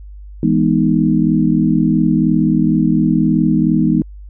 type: chord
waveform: sine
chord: E major seventh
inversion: none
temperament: equal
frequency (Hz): 164.81 / 207.7 / 246.9 / 311.1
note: E3 / G#3 / B3 / D#4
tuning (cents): 0 / 0 / 0 / 0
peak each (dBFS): -16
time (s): 0.43-4.02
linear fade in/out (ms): 2
effects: added 50 Hz sine -31 dBFS peak until 4.29 s